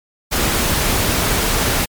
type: noise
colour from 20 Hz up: pink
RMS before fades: -17 dBFS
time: 0.31-1.86 s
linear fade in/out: 20 ms
effects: MP3 96 kbps